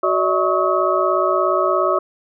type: tone cluster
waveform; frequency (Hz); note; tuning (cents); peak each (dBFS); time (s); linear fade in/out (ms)
sine; 372.3 / 584 / 641 / 1108 / 1278; F#4 / D5 / E5 / C#6 / D#6; +11 / -10 / -49 / -1 / +46; -21; 0.03-1.99; 5
effects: none